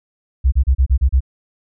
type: tone bursts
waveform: sine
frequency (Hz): 65.41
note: C2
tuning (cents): 0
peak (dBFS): -9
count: 7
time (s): 0.44-1.206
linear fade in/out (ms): 20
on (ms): 82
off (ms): 32
effects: none